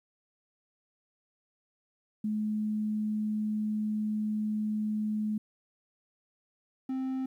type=tone pair in turn; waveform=sine / triangle; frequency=213.4 / 262 Hz; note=G#3 / C4; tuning=+47 / +2 cents; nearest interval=major third; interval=355 cents; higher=second; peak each=-28 dBFS; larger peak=neither; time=2.24-5.38 / 6.89-7.26 s; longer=first; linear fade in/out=5 ms; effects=11-bit